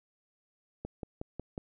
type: click train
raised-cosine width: 2 ms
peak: -24 dBFS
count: 5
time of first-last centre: 0.85-1.579 s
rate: 5.49 Hz
effects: none

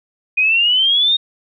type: exponential sweep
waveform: sine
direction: up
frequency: 2467 to 3729 Hz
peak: -11 dBFS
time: 0.37-1.17 s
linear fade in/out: 10 ms
effects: none

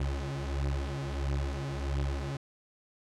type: beating tone pair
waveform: 30% pulse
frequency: 68.6 / 70.1 Hz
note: C#2 / C#2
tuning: -17 / +20 cents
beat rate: 1.5 Hz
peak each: -31 dBFS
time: 0-2.37 s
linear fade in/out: 5 ms
effects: low-pass 7000 Hz 12 dB/octave

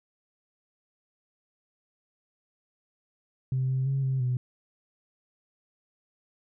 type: tone with pitch steps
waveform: sine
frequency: 130.3 / 131.2 / 136.1 / 132.4 / 125.4 Hz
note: C3 / C3 / C#3 / C3 / B2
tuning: -7 / +5 / -31 / +21 / +27 cents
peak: -23 dBFS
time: 3.52-4.37 s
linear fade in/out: 2 ms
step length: 170 ms
effects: tanh soft clip ceiling -20 dBFS

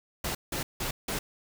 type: noise bursts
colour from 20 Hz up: pink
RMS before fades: -32 dBFS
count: 4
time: 0.24-1.19 s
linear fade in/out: 5 ms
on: 110 ms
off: 170 ms
effects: none

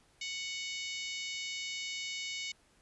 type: harmonic tone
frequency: 740 Hz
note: F#5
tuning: in tune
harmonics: 3 / 4 / 5 / 6 / 7 / 8 / 9 / 10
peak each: -41 / -43 / -45 / -47 / -48 / -49 / -50 / -51 dBFS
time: 0.21-2.52 s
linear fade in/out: 5 ms
effects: pink hiss -67 dBFS RMS until 2.81 s + resampled to 24000 Hz

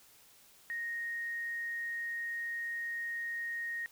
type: tone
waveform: sine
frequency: 1864.7 Hz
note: A#6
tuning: in tune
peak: -35 dBFS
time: 0.7-3.86 s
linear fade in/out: 0 ms
effects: white hiss -61 dBFS RMS until 3.91 s

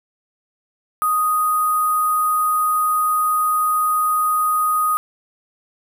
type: tone with sample-and-hold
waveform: sine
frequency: 1244.5 Hz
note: D#6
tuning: in tune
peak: -15 dBFS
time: 1.02-4.97 s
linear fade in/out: 0 ms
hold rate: 11025 Hz
effects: none

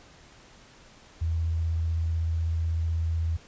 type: tone with vibrato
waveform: sine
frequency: 82 Hz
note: E2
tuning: 9 cents flat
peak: -24 dBFS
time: 1.21-3.37 s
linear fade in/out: 10 ms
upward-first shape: triangle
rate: 16 Hz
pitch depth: 18 cents each way
effects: pink hiss -53 dBFS RMS until 3.47 s + resampled to 16000 Hz

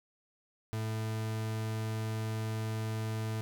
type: tone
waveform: 40% pulse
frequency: 110 Hz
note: A2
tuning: in tune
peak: -32 dBFS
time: 0.73-3.41 s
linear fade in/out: 0 ms
effects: none

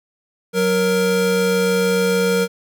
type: tone pair together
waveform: square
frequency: 185 / 468.2 Hz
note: F#3 / A#4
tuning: 0 / +8 cents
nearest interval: octave + major third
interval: 1608 cents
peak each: -21 / -17 dBFS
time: 0.53-2.48 s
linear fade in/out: 50 ms
effects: none

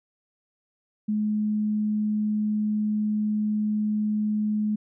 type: tone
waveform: sine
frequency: 212 Hz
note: G#3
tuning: 36 cents sharp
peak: -22 dBFS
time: 1.08-4.76 s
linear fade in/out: 10 ms
effects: none

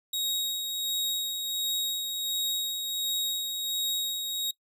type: tone with tremolo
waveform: sawtooth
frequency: 3779 Hz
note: A#7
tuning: 23 cents sharp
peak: -24 dBFS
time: 0.13-4.51 s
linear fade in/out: 5 ms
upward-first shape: sine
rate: 1.4 Hz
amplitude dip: 40%
effects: noise-tail reverb RT60 0.1 s tail -20 dB re dry

